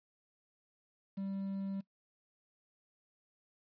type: tone with quantisation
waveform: triangle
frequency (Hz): 195.1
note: G3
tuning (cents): -8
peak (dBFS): -34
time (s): 1.17-1.81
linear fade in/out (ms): 10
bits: 10
effects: noise-tail reverb RT60 0.1 s tail -21 dB re dry + resampled to 11025 Hz

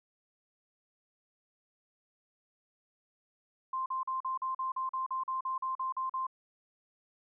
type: tone bursts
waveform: sine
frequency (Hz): 1046.5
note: C6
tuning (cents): 0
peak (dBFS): -31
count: 15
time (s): 3.73-6.268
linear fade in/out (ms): 5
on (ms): 130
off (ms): 42
effects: none

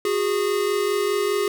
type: tone pair together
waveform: square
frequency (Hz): 366.5 / 411.4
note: F#4 / G#4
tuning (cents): -16 / -16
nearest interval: major second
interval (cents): 200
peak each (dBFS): -26 / -22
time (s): 0.05-1.48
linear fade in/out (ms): 2
effects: none

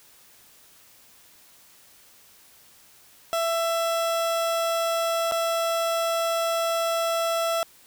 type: tone with dropouts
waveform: 30% pulse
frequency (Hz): 666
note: E5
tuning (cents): +18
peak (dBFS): -20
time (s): 3.33-7.63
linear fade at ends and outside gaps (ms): 0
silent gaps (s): 5.313-5.321
effects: white hiss -54 dBFS RMS until 7.86 s

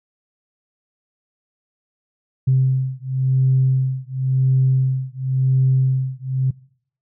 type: beating tone pair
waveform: sine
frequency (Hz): 130.81 / 131.75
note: C3 / C3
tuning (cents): 0 / +12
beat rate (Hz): 0.94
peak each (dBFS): -17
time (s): 2.47-6.51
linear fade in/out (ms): 10
effects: noise-tail reverb RT60 0.6 s tail -23 dB re dry + tanh soft clip ceiling -7 dBFS

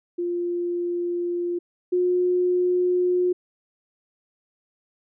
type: tone pair in turn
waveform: sine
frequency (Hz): 349.2 / 359.8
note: F4 / F#4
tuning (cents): 0 / -48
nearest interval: minor second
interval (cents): 52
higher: second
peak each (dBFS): -23 / -18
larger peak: second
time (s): 0.18-1.59 / 1.92-3.33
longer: neither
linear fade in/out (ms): 10
effects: none

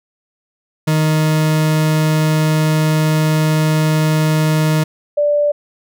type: tone pair in turn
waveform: 40% pulse / sine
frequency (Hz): 155.56 / 586.3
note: D#3 / D5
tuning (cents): 0 / -3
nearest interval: octave + major seventh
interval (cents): 2297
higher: second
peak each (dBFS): -11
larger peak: neither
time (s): 0.87-4.84 / 5.17-5.52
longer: first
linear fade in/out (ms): 10
effects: none

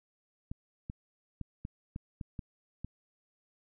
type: clicks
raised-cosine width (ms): 5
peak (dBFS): -26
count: 8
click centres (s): 0.515 / 0.899 / 1.413 / 1.651 / 1.961 / 2.212 / 2.392 / 2.846
effects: none

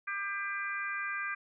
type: harmonic tone with a mistuned harmonic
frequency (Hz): 397.7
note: G4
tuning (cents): +25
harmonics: 3 / 4 / 5 / 6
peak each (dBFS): -39 / -36 / -41 / -41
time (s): 0.07-1.35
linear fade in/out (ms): 10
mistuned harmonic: 5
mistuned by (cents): +18
effects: none

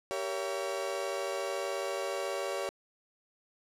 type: chord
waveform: 35% pulse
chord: G diminished seventh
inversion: none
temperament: just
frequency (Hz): 392 / 470.4 / 564.5 / 677.4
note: G4 / Bb4 / Db5 / Fb5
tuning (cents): 0 / +16 / +31 / +47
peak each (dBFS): -36 / -39 / -34 / -40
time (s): 0.11-2.69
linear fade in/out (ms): 0
effects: low-pass 11000 Hz 12 dB/octave

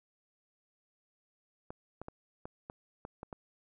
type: clicks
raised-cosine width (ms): 1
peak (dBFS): -28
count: 8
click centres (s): 1.705 / 2.016 / 2.084 / 2.455 / 2.699 / 3.051 / 3.231 / 3.328
effects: none

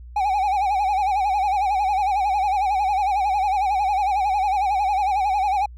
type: tone with vibrato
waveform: triangle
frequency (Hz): 793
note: G5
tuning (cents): +20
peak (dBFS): -16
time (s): 0.16-5.66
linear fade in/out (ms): 5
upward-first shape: sine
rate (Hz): 11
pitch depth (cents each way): 110
effects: added 60 Hz sine -37 dBFS peak until 5.77 s

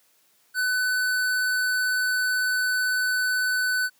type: tone with hard clipping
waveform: sine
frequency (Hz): 1503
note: F#6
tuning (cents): +27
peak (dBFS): -23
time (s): 0.54-3.9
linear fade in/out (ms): 50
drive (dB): 18
effects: white hiss -63 dBFS RMS until 3.99 s + high-pass 150 Hz 12 dB/octave

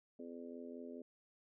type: harmonic tone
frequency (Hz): 84.7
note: E2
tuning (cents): +48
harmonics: 3 / 4 / 5 / 6 / 7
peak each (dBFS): -49 / -55 / -52 / -59 / -56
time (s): 0.19-1.02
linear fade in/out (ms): 5
effects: none

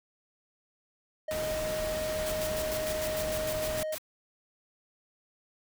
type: tone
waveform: triangle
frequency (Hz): 622.3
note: D#5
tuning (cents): 0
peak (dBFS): -29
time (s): 1.28-3.95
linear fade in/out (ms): 5
type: noise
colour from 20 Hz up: pink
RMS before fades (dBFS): -37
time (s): 1.31-3.83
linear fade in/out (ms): 0
type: noise bursts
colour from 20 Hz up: white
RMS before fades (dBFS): -38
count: 12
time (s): 2.26-3.983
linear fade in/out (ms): 5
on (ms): 62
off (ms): 89
effects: none

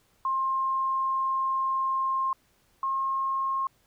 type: tone pair in turn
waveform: sine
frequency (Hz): 1062 / 1073.7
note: C6 / C6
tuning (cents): +25 / +44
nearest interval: unison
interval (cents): 19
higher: second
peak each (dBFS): -24 / -25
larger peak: first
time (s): 0.25-2.33 / 2.83-3.67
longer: first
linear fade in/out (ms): 2
effects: pink hiss -66 dBFS RMS until 3.86 s

